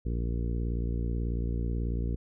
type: harmonic tone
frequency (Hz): 58.27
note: A#1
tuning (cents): 0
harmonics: 1 / 2 / 3 / 4 / 5 / 6 / 7 / 8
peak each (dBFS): -29 / -35 / -39 / -41 / -43 / -45 / -46 / -47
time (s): 0.05-2.16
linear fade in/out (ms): 10
effects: none